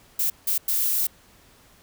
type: noise bursts at uneven times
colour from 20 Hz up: violet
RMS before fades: -23 dBFS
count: 3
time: 0.19-0.3 / 0.47-0.58 / 0.68-1.07 s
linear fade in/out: 5 ms
effects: pink hiss -55 dBFS RMS until 1.82 s